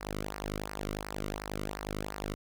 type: tone with flanger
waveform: sawtooth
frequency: 51.1 Hz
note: G#1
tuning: 27 cents flat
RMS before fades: -38 dBFS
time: 0-2.35 s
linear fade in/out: 20 ms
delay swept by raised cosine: 0.28 to 1.21 ms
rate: 2.8 Hz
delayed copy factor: -0.85
effects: none